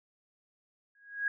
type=tone with exponential growth; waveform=sine; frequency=1648 Hz; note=G#6; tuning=14 cents flat; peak=-25 dBFS; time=0.95-1.28 s; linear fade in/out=2 ms; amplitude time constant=70 ms; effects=none